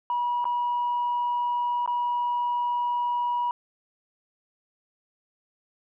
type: tone with dropouts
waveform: sine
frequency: 967 Hz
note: B5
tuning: 37 cents flat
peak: -22 dBFS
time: 0.1-3.51 s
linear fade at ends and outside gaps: 1 ms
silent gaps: 0.443-0.453 / 1.861-1.876 s
effects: tanh soft clip ceiling -20 dBFS